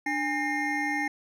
triangle tone cluster, 294.7 / 819 / 1824 / 2120 Hz, D4 / G#5 / A#6 / C7, +6 / -24 / -38 / +22 cents, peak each -30 dBFS, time 0.06-1.08 s, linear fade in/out 5 ms, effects none

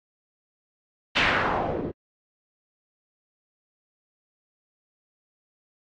white noise with low-pass filter sweep, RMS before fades -25 dBFS, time 1.15-1.92 s, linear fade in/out 20 ms, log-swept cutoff 3000 to 300 Hz, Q 1.9, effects low-pass 5000 Hz 12 dB/octave + AAC 32 kbps

